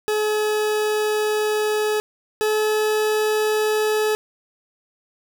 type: tone pair in turn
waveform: 40% pulse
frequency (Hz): 425.6 / 428.8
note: G#4 / A4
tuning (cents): +42 / -45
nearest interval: unison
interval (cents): 13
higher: second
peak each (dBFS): -18 / -17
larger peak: second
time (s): 0.08-2 / 2.41-4.15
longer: first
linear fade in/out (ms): 0
effects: none